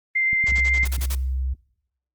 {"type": "tone with vibrato", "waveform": "sine", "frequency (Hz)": 2089, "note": "C7", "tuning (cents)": -3, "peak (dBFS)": -18, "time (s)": [0.15, 0.85], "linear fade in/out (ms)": 10, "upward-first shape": "triangle", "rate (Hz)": 7.5, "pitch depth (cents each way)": 9}
{"type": "clicks", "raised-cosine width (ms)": 5, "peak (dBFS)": -23, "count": 6, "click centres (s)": [0.331, 0.441, 0.52, 0.584, 0.834, 0.982]}
{"type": "noise bursts", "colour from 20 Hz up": "white", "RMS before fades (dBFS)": -31, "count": 8, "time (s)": [0.46, 1.153], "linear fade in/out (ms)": 10, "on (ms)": 56, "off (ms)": 35}
{"type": "tone", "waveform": "sine", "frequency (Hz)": 65.1, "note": "C2", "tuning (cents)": -8, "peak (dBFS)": -22, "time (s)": [0.48, 1.54], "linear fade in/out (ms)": 10}
{"effects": ["noise-tail reverb RT60 0.7 s tail -21 dB re dry", "Opus 24 kbps"]}